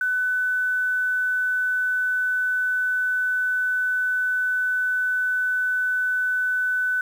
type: tone with quantisation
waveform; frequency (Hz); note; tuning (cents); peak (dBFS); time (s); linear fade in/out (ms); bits
sine; 1500; F#6; +23; -20; 0.01-7.01; 2; 8
effects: none